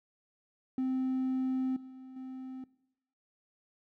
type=tone with level steps; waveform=triangle; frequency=260 Hz; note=C4; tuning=11 cents flat; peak=-26 / -44 / -38 dBFS; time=0.78-2.64 s; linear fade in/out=2 ms; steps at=1.76 / 2.16 s; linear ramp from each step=5 ms; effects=noise-tail reverb RT60 0.8 s tail -20 dB re dry + tanh soft clip ceiling -23 dBFS